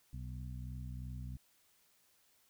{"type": "harmonic tone with a mistuned harmonic", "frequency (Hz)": 62.9, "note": "B1", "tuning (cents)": 32, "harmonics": [1, 2, 3, 4], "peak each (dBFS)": [-44, -45, -53, -56], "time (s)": [0.13, 1.37], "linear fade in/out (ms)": 5, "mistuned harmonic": 4, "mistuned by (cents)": -17, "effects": ["white hiss -71 dBFS RMS until 2.49 s"]}